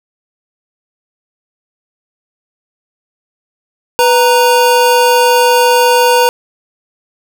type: tone pair together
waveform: square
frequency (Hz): 493.9 / 932.3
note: B4 / A#5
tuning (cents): 0 / 0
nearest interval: major seventh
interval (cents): 1100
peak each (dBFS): -10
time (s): 3.99-6.29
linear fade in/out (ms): 0
effects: none